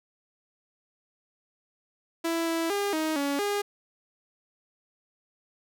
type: tone with pitch steps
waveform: sawtooth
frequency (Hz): 331.9 / 329.9 / 403.9 / 314.2 / 282.2 / 408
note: E4 / E4 / G#4 / D#4 / C#4 / G#4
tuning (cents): +12 / +1 / -48 / +17 / +31 / -31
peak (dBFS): -22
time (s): 2.24-3.62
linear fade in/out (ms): 10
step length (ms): 230
effects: none